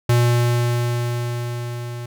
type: tone with level ramp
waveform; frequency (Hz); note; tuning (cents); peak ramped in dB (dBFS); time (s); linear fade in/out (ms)
square; 120.1; B2; -48; -13 to -29; 0.09-2.06; 5
effects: none